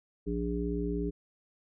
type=harmonic tone with a mistuned harmonic; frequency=58.5 Hz; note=A#1; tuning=7 cents sharp; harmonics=1 / 3 / 5 / 7; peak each=-35 / -35 / -35 / -35 dBFS; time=0.26-1.11 s; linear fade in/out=20 ms; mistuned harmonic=1; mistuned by=-15 cents; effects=none